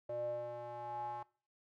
square tone with band-pass filter sweep, 120 Hz, B2, 49 cents flat, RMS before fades -42 dBFS, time 0.09-1.23 s, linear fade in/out 5 ms, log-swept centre 560 to 920 Hz, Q 9, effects noise-tail reverb RT60 0.4 s tail -21 dB re dry

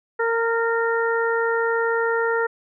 harmonic tone with a mistuned harmonic, 459.2 Hz, A#4, 26 cents flat, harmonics 1 / 2 / 3 / 4, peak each -21 / -27 / -25 / -28 dBFS, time 0.19-2.47 s, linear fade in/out 10 ms, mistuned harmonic 3, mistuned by +18 cents, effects none

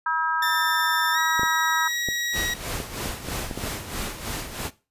harmonic tone, 321.6 Hz, E4, 43 cents flat, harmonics 3 / 4 / 5, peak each -25 / -26 / -27 dBFS, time 0.06-1.88 s, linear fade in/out 5 ms
20% pulse tone with pitch glide, 1792 to 1909.6 Hz, A6 to A#6, +31 to +41 cents, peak -19 dBFS, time 0.42-2.54 s, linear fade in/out 5 ms, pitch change +110 cents, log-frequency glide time 1.13-1.18 s
clicks, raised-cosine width 2 ms, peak -17 dBFS, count 9, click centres 1.395 / 1.433 / 2.087 / 2.802 / 3.059 / 3.286 / 3.512 / 3.576 / 3.638 s
pink noise with tremolo, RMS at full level -29 dBFS, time 2.32-4.71 s, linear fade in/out 50 ms, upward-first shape sine, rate 3.1 Hz, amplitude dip 65%
effects noise-tail reverb RT60 0.3 s tail -18 dB re dry + resampled to 32000 Hz

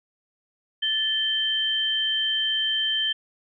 sine tone pair together, 1753 / 3121 Hz, A6 / G7, -7 / -8 cents, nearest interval minor seventh, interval 999 cents, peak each -30 / -22 dBFS, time 0.82-3.13 s, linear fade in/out 10 ms, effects none

